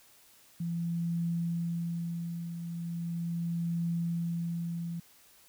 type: tone with tremolo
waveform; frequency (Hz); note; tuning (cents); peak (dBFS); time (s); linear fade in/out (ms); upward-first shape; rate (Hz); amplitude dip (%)
sine; 169.4; E3; +48; -28; 0.6-5; 5; triangle; 0.38; 60
effects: white hiss -60 dBFS RMS until 5.48 s